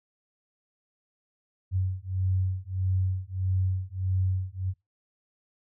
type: beating tone pair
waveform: sine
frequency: 92.8 / 94.4 Hz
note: F#2 / F#2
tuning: +6 / +35 cents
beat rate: 1.6 Hz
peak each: -28 dBFS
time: 1.71-4.74 s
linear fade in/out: 50 ms
effects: noise-tail reverb RT60 0.2 s tail -22 dB re dry